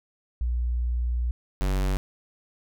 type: tone pair in turn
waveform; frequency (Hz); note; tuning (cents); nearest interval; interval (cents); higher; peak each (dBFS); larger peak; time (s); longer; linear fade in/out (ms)
sine / square; 60 / 47.52; B1 / F#1; -49 / +47; major third; 404; first; -23; neither; 0.41-1.31 / 1.61-1.97; first; 0
effects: none